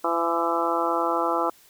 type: harmonic tone with a mistuned harmonic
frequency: 168.5 Hz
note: E3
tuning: 38 cents sharp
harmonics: 2 / 3 / 4 / 5 / 6 / 7 / 8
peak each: -29 / -29 / -29 / -29 / -29 / -29 / -29 dBFS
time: 0.04-1.5 s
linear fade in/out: 5 ms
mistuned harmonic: 8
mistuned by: -27 cents
effects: white hiss -55 dBFS RMS until 1.69 s